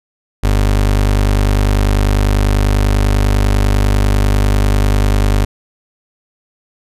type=tone; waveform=30% pulse; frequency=50.1 Hz; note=G1; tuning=38 cents sharp; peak=-7 dBFS; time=0.43-5.45 s; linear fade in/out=10 ms; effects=resampled to 32000 Hz